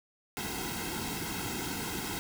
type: noise with comb filter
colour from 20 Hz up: pink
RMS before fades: -36 dBFS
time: 0.37-2.19 s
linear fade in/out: 0 ms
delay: 1.7 ms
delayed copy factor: -0.85
effects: none